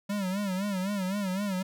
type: tone with vibrato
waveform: square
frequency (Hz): 194.6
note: G3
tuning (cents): -12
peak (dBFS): -29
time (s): 0.09-1.63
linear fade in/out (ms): 10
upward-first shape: sine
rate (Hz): 3.9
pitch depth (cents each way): 110
effects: none